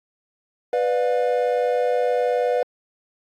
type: chord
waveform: triangle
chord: B diminished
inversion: none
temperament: just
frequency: 493.9 / 592.7 / 711.2 Hz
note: B4 / D5 / F5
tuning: 0 / +16 / +31 cents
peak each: -18 / -23 / -23 dBFS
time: 0.73-2.63 s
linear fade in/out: 2 ms
effects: AAC 64 kbps